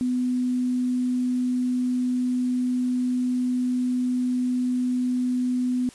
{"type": "tone", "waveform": "sine", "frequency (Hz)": 250, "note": "B3", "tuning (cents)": 21, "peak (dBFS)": -21, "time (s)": [0.01, 5.89], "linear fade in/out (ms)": 0, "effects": ["white hiss -49 dBFS RMS until 5.94 s", "resampled to 24000 Hz"]}